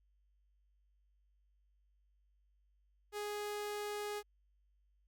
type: tone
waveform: sawtooth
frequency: 415.3 Hz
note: G#4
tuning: in tune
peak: -35 dBFS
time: 3.12-4.23 s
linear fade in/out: 50 ms
effects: added 50 Hz sine -70 dBFS peak until 5.07 s